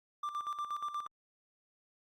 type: tone with tremolo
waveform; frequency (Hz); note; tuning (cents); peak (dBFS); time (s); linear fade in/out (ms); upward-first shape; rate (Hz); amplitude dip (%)
triangle; 1182; D6; +11; -32; 0.23-1.07; 5; square; 8.4; 65
effects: Opus 48 kbps